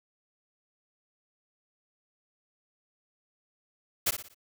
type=noise with echo; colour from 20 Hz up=white; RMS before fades=-26 dBFS; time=4.06-4.11 s; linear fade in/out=10 ms; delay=59 ms; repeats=4; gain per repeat=-8 dB; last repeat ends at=4.346 s; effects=none